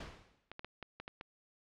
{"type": "noise with exponential decay", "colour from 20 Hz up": "pink", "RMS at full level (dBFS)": -44, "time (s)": [0, 0.51], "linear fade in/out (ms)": 5, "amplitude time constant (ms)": 110}
{"type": "clicks", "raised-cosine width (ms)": 0.3, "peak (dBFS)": -28, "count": 7, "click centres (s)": [0.516, 0.594, 0.646, 0.827, 1, 1.079, 1.211]}
{"effects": ["low-pass 4000 Hz 12 dB/octave"]}